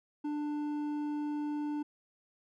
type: tone with hard clipping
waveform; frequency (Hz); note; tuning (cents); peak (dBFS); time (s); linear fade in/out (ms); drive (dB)
triangle; 296.1; D4; +14; -34; 0.24-1.83; 10; 10
effects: none